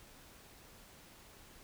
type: silence
effects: pink hiss -58 dBFS RMS until 1.63 s